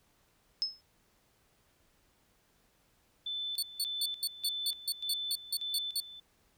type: tone with exponential decay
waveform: sine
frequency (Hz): 5190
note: E8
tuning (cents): -28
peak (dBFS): -25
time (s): 0.62-0.81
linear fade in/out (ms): 0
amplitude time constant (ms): 40
type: tone with tremolo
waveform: sine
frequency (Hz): 3520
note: A7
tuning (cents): 0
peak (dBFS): -34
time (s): 3.26-6.2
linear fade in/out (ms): 5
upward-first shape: square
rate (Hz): 1.7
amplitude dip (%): 75
type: tone bursts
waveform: sawtooth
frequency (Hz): 4435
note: C#8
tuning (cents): 0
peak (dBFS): -27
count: 12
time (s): 3.58-6.002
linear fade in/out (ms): 2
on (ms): 46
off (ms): 170
effects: pink hiss -70 dBFS RMS until 6.57 s